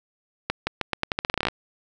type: accelerating click train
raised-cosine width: 0.3 ms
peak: -7 dBFS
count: 16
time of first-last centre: 0.5-1.485 s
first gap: 170 ms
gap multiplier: 0.84
effects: none